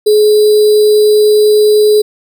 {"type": "tone with sample-and-hold", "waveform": "sine", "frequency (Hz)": 423, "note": "G#4", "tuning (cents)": 32, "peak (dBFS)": -4, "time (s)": [0.06, 2.02], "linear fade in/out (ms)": 10, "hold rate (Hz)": 4410, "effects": []}